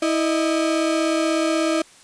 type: tone pair together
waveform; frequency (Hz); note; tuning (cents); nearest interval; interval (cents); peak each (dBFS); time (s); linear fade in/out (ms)
35% pulse; 324.2 / 612; E4 / D#5; -29 / -29; major seventh; 1100; -18 / -22; 0.02-1.82; 5
effects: white hiss -49 dBFS RMS until 2.03 s + resampled to 22050 Hz